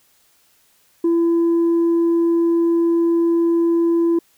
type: tone with tanh clipping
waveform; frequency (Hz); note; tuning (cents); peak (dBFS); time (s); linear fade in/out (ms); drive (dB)
sine; 336.6; E4; +36; -14; 1.04-4.19; 5; 1
effects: white hiss -58 dBFS RMS until 4.37 s